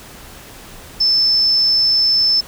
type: tone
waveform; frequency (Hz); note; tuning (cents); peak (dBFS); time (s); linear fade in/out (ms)
sine; 5274; E8; 0; -11; 1-2.41; 10
effects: pink hiss -38 dBFS RMS until 2.47 s